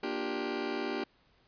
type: chord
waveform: sawtooth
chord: G minor seventh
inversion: first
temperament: just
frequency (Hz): 235.2 / 294 / 352.8 / 392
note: Bb3 / D4 / F4 / G4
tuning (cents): +16 / +2 / +18 / 0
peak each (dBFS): -36 / -34 / -35 / -32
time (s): 0.03-1.04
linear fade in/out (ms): 5
effects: pink hiss -67 dBFS RMS until 1.47 s + resampled to 11025 Hz